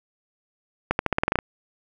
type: accelerating click train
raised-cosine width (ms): 0.5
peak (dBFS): -5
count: 10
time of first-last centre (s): 0.91-1.388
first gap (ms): 81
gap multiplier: 0.89
effects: none